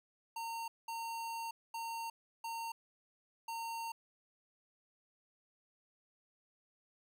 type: tone bursts at uneven times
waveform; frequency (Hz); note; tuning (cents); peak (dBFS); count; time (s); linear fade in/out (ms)
square; 916; A#5; -31; -40; 5; 0.36-0.68 / 0.88-1.51 / 1.74-2.1 / 2.44-2.72 / 3.48-3.92; 5
effects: none